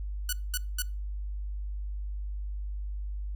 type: tone bursts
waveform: 5% pulse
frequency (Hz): 1480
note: F#6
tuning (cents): 0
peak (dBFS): -17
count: 3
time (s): 0.29-0.821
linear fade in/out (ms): 2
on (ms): 37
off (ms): 210
effects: noise-tail reverb RT60 0.3 s tail -23 dB re dry + added 50 Hz sine -32 dBFS peak until 3.35 s